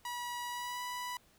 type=tone with pitch glide; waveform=sawtooth; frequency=969 to 986.5 Hz; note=B5 to B5; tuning=-33 to -2 cents; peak=-34 dBFS; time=0.05-1.17 s; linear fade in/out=2 ms; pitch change=+31 cents; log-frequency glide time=0.49-0.82 s; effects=pink hiss -66 dBFS RMS until 1.38 s